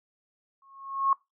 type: tone with exponential growth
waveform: sine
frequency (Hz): 1090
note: C#6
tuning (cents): -29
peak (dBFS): -18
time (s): 0.62-1.13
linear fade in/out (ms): 2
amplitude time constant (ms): 110
effects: noise-tail reverb RT60 0.2 s tail -22 dB re dry